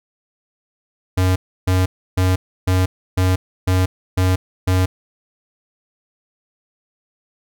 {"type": "tone bursts", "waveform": "square", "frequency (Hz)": 92.5, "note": "F#2", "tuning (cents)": 0, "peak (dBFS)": -14, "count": 8, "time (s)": [1.17, 4.86], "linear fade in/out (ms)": 10, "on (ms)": 190, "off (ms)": 310, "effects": []}